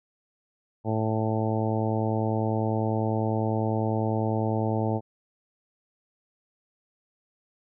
harmonic tone, 110 Hz, A2, in tune, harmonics 1 / 2 / 3 / 4 / 5 / 6 / 7 / 8, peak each -27 / -30 / -32 / -33 / -34 / -35 / -35 / -36 dBFS, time 0.84-5.01 s, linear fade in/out 50 ms, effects none

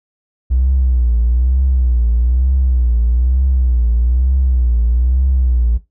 triangle tone with vibrato, 61.74 Hz, B1, in tune, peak -7 dBFS, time 0.5-5.78 s, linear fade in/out 20 ms, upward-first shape triangle, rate 1.1 Hz, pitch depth 130 cents each way, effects noise-tail reverb RT60 0.2 s tail -18 dB re dry + tanh soft clip ceiling -7 dBFS

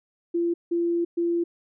sine tone bursts at uneven times, 341.8 Hz, F4, 37 cents flat, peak -21 dBFS, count 3, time 0.34-0.54 / 0.71-1.05 / 1.17-1.44 s, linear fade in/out 10 ms, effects none

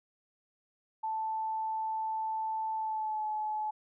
sine tone with pitch glide, 880 to 856.9 Hz, A5 to A5, 0 to -46 cents, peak -31 dBFS, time 1.03-3.71 s, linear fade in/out 10 ms, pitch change -46 cents, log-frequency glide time 2.75-3.26 s, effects none

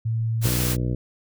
sine tone, 113.1 Hz, A2, 48 cents sharp, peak -21 dBFS, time 0.05-0.48 s, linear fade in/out 10 ms
white noise, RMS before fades -27 dBFS, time 0.41-0.77 s, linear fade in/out 50 ms
harmonic tone, 61.2 Hz, B1, 15 cents flat, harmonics 1 / 2 / 3 / 4 / 5 / 6 / 7 / 8 / 9 / 10, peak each -28 / -24 / -31 / -35 / -33 / -37 / -44 / -38 / -46 / -48 dBFS, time 0.44-0.95 s, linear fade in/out 5 ms
effects none

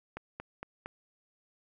click train, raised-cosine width 0.5 ms, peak -24 dBFS, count 4, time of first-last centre 0.17-0.86 s, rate 4.35 Hz, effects none

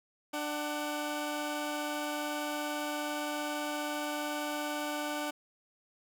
15% pulse tone pair together, 296.5 / 750 Hz, D4 / F#5, +17 / +23 cents, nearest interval octave + major third, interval 1606 cents, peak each -28 / -33 dBFS, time 0.33-5.31 s, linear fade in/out 10 ms, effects none

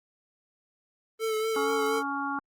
square tone with vibrato, 440 Hz, A4, in tune, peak -27 dBFS, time 1.19-2.03 s, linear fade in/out 50 ms, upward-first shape sine, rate 4.2 Hz, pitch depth 28 cents each way
harmonic tone, 279.6 Hz, C#4, 15 cents sharp, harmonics 1 / 3 / 4 / 5, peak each -34 / -34 / -34 / -34 dBFS, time 1.56-2.39 s, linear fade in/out 2 ms
effects Opus 24 kbps

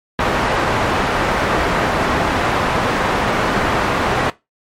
white low-pass noise, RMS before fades -17 dBFS, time 0.19-4.3 s, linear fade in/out 2 ms, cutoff 1300 Hz, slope 12 dB/octave, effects noise-tail reverb RT60 0.2 s tail -18 dB re dry + MP3 64 kbps

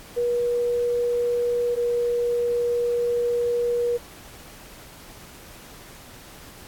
sine tone pair in turn, 481.3 / 479.1 Hz, B4 / A#4, -45 / +47 cents, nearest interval unison, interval 8 cents, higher first, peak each -20 dBFS, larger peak neither, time 0.16-1.76 / 1.76-3.98 s, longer second, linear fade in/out 20 ms, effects pink hiss -45 dBFS RMS until 6.67 s + AAC 64 kbps

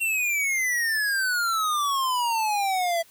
square exponential sweep, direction down, 2748 to 659.3 Hz, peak -23 dBFS, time 0-3.03 s, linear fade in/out 20 ms, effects white hiss -55 dBFS RMS until 3.1 s

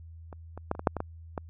clicks, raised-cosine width 1 ms, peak -29 / -27 / -13 / -27 / -21 / -7 / -18 / -17 / -18 dBFS, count 9, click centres 0.328 / 0.576 / 0.714 / 0.751 / 0.794 / 0.872 / 0.967 / 1.004 / 1.378 s, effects added 82 Hz sine -44 dBFS peak until 1.49 s

